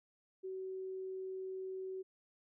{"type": "tone", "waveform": "sine", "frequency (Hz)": 377.6, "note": "F#4", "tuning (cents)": 35, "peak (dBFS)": -40, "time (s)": [0.43, 2.03], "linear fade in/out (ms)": 20, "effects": []}